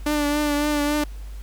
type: tone with vibrato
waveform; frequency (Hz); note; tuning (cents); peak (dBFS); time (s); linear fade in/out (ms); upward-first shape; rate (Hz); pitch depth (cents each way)
sawtooth; 294.5; D4; +5; -16; 0.06-1.04; 5; triangle; 3.6; 35
effects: added 50 Hz sine -32 dBFS peak until 1.42 s + pink hiss -51 dBFS RMS until 1.42 s